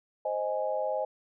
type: chord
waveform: sine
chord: Ab major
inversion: first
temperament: equal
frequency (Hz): 523.3 / 622.3 / 830.6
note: C5 / Eb5 / Ab5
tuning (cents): 0 / 0 / 0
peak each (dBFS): -32 / -31 / -34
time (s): 0.25-1.05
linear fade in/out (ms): 5
effects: none